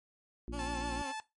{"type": "harmonic tone", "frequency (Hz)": 58.3, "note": "A#1", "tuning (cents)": 1, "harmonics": [1, 2, 3, 4, 5, 6], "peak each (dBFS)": [-40, -51, -51, -45, -47, -46], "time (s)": [0.48, 1.02], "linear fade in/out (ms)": 0}
{"type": "tone with vibrato", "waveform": "15% pulse", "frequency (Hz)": 277.2, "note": "C#4", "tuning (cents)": 0, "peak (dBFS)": -34, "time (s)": [0.52, 1.13], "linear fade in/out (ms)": 20, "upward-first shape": "triangle", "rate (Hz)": 6.6, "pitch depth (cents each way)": 85}
{"type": "tone", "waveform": "sawtooth", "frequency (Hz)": 872, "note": "A5", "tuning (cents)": -16, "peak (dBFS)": -34, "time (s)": [0.59, 1.2], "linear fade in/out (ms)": 0}
{"effects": ["noise-tail reverb RT60 0.2 s tail -17 dB re dry", "MP3 48 kbps"]}